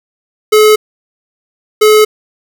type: tone pair in turn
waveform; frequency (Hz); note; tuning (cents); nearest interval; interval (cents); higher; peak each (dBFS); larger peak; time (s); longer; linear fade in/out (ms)
square; 428.2 / 428.2; A4 / A4; -47 / -47; unison; 0; neither; -4; neither; 0.52-0.76 / 1.81-2.05; neither; 10
effects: none